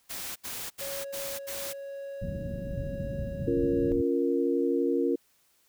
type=noise bursts; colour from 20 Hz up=white; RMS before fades=-37 dBFS; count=5; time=0.09-1.736 s; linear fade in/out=20 ms; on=270 ms; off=74 ms
type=tone with tremolo; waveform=triangle; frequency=554.4 Hz; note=C#5; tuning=in tune; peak=-34 dBFS; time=0.81-3.92 s; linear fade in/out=0 ms; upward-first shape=sine; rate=1 Hz; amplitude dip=25%
type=low-pass noise; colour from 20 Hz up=white; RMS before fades=-35 dBFS; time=2.21-4.02 s; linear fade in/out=10 ms; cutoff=210 Hz; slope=24 dB/octave
type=chord; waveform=sine; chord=Bb minor; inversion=first; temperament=equal; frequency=277.2 / 349.2 / 466.2 Hz; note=Db4 / F4 / Bb4; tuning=0 / 0 / 0 cents; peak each=-28 dBFS; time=3.47-5.16 s; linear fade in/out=10 ms
effects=white hiss -67 dBFS RMS until 5.68 s